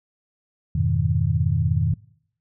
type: chord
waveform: sine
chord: F half-diminished seventh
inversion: none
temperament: equal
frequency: 87.31 / 103.83 / 123.47 / 155.56 Hz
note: F2 / Ab2 / Cb3 / Eb3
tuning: 0 / 0 / 0 / 0 cents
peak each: -23 / -25 / -24 / -23 dBFS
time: 0.75-1.94 s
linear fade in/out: 5 ms
effects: noise-tail reverb RT60 0.7 s tail -24 dB re dry